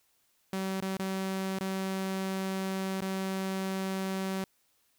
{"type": "tone with dropouts", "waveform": "sawtooth", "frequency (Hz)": 191, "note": "G3", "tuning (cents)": -45, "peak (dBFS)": -27, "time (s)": [0.53, 4.44], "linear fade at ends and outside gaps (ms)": 2, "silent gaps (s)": [[0.805, 0.823], [0.969, 0.994], [1.587, 1.608], [3.006, 3.019]], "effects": ["white hiss -71 dBFS RMS until 4.98 s"]}